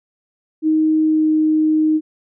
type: tone with pitch glide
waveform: sine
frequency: 313 to 311 Hz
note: D#4 to D#4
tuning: +10 to -1 cents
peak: -12 dBFS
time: 0.62-2.01 s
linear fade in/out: 50 ms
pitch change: -11 cents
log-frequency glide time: 1.03-1.28 s
effects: none